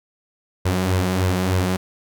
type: tone with flanger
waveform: sawtooth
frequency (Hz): 92.5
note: F#2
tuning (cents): 0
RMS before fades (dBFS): -20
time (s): 0.65-1.77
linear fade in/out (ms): 10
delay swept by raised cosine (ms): 1.9 to 6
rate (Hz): 3.3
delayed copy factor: +0.55
effects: none